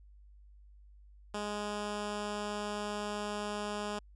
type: tone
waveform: 10% pulse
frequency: 207.7 Hz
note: G#3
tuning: in tune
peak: -27 dBFS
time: 1.34-3.99 s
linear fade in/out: 5 ms
effects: added 50 Hz sine -54 dBFS peak until 4.15 s + resampled to 22050 Hz